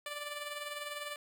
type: tone with tremolo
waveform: 10% pulse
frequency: 587.3 Hz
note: D5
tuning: in tune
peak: -29 dBFS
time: 0.06-1.16 s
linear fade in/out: 2 ms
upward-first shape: sine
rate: 20 Hz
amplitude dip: 50%
effects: none